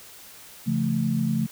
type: chord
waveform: sine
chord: Db augmented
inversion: none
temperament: equal with one note detuned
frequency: 138.59 / 171.12 / 220 Hz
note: Db3 / F3 / A3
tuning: 0 / -35 / 0 cents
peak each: -27 / -27 / -24 dBFS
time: 0.66-1.47 s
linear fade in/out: 20 ms
effects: white hiss -46 dBFS RMS until 1.51 s